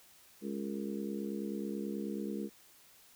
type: harmonic tone with a mistuned harmonic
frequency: 69.3 Hz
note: C#2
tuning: in tune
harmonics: 3 / 4 / 5 / 6 / 7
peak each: -38 / -43 / -42 / -46 / -46 dBFS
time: 0.41-2.5 s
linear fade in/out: 50 ms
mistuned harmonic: 7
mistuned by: -65 cents
effects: white hiss -61 dBFS RMS until 3.15 s